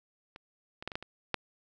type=clicks; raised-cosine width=0.3 ms; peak=-30 / -26 / -18 / -25 / -17 / -27 / -12 dBFS; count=7; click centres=0.361 / 0.825 / 0.876 / 0.918 / 0.955 / 1.026 / 1.343 s; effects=none